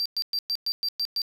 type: tone bursts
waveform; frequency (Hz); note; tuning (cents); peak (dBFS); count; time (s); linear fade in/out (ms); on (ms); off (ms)
triangle; 4700; D8; +1; -23; 8; 0-1.218; 0; 56; 110
effects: 9-bit